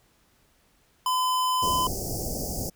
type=tone; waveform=square; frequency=1015 Hz; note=B5; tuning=47 cents sharp; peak=-23 dBFS; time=1.06-1.87 s; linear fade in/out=2 ms
type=band-stop noise; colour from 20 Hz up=pink; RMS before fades=-31 dBFS; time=1.62-2.7 s; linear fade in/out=10 ms; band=790 to 4800 Hz; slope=96 dB/octave
effects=pink hiss -64 dBFS RMS until 2.75 s